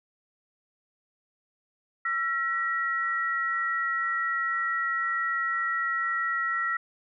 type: tone pair together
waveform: sine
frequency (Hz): 1349 / 1907.8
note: E6 / A#6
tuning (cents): +40 / +40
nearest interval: tritone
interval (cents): 600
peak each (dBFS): -28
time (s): 2.05-6.77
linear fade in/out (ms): 5
effects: none